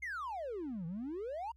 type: exponential two-way sweep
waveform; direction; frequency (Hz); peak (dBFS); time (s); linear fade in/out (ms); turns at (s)
triangle; down then up; 2189 to 158.3 to 968; -35; 0.02-1.52; 10; 0.86
effects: tanh soft clip ceiling -33 dBFS + added 65 Hz sine -60 dBFS peak until 1.56 s